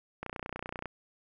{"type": "click train", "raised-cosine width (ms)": 0.5, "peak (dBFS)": -22, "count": 20, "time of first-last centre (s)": [0.23, 0.857], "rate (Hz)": 30.3, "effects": []}